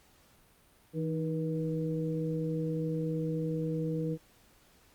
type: tone cluster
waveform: sine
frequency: 161.3 / 312.5 / 481.9 Hz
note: E3 / D#4 / B4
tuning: -37 / +8 / -43 cents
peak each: -32 / -36 / -36 dBFS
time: 0.93-4.18 s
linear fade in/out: 50 ms
effects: pink hiss -63 dBFS RMS until 4.94 s + Opus 48 kbps